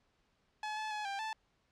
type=tone with pitch steps; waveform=sawtooth; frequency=853 / 864 / 846 / 793 / 877 Hz; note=G#5 / A5 / G#5 / G5 / A5; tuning=+46 / -32 / +32 / +20 / -6 cents; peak=-33 dBFS; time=0.63-1.33 s; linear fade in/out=2 ms; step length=140 ms; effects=pink hiss -75 dBFS RMS until 1.71 s + low-pass 5000 Hz 12 dB/octave